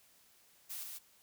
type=noise with echo; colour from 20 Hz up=blue; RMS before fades=-43 dBFS; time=0.69-0.85 s; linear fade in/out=20 ms; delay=140 ms; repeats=1; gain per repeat=-3 dB; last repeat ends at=0.99 s; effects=white hiss -66 dBFS RMS until 1.22 s